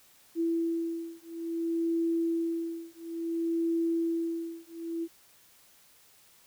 sine beating tone pair, 332.4 / 332.98 Hz, E4 / E4, +15 / +18 cents, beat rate 0.58 Hz, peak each -31 dBFS, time 0.35-5.08 s, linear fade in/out 50 ms, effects white hiss -60 dBFS RMS until 6.46 s

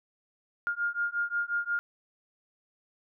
sine beating tone pair, 1410 / 1415.6 Hz, F6 / F6, +16 / +23 cents, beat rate 5.6 Hz, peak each -31 dBFS, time 0.67-1.79 s, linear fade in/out 0 ms, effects none

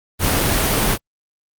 pink noise, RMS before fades -17 dBFS, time 0.19-0.98 s, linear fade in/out 50 ms, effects Opus 32 kbps

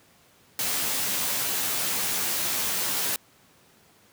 white noise with comb filter, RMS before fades -27 dBFS, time 0.59-3.16 s, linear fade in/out 2 ms, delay 13 ms, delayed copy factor -0.6, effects pink hiss -58 dBFS RMS until 4.12 s + high-pass 100 Hz 12 dB/octave

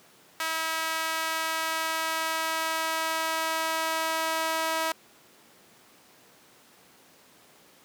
sawtooth tone with high-pass filter sweep, 322.3 Hz, E4, 39 cents flat, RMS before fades -29 dBFS, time 0.4-4.92 s, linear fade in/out 2 ms, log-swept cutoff 1300 to 840 Hz, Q 1.2, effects pink hiss -56 dBFS RMS until 7.84 s + high-pass 200 Hz 12 dB/octave

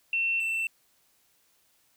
sine / triangle tone pair in turn, 2700 / 2681 Hz, E7 / E7, +41 / +29 cents, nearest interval unison, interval 12 cents, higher first, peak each -24 / -25 dBFS, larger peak first, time 0.13-0.4 / 0.4-0.67 s, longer neither, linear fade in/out 2 ms, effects white hiss -67 dBFS RMS until 1.96 s

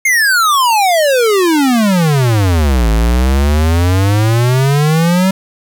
square exponential two-way sweep, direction down then up, 2166 to 53.4 to 193.3 Hz, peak -9 dBFS, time 0.05-5.31 s, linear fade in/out 5 ms, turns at 2.9 s, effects 7-bit

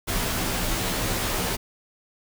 pink noise with comb filter, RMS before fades -26 dBFS, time 0.07-1.57 s, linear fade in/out 20 ms, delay 14 ms, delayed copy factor -0.9, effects none

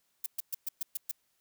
violet noise bursts, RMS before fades -33 dBFS, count 7, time 0.24-1.114 s, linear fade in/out 5 ms, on 22 ms, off 120 ms, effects white hiss -75 dBFS RMS until 1.4 s

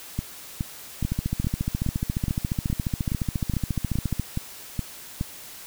two click trains, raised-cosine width 5 ms, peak -13 / -12 dBFS, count 13 / 46, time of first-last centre 0.19-5.211 / 1.05-4.197 s, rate 2.39 / 14.3 Hz, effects white hiss -42 dBFS RMS until 5.66 s

